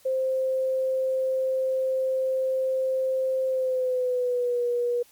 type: tone with pitch glide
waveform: sine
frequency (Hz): 523.3 to 482.6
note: C5 to B4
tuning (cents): 0 to -40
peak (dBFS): -22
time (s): 0.05-5.03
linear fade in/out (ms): 10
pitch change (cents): -140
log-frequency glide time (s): 3.47-4.64
effects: white hiss -57 dBFS RMS until 5.11 s + MP3 96 kbps